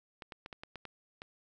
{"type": "clicks", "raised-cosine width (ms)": 0.3, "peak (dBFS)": -28, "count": 8, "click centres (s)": [0.222, 0.322, 0.461, 0.528, 0.635, 0.757, 0.853, 1.219], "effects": []}